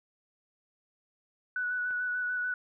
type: tone with vibrato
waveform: sine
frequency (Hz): 1480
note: F#6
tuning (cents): 0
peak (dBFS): -29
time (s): 1.56-2.54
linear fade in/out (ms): 2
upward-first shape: square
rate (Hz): 6.8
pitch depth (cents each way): 15
type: click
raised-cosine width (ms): 0.5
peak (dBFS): -36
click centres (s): 1.908
effects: none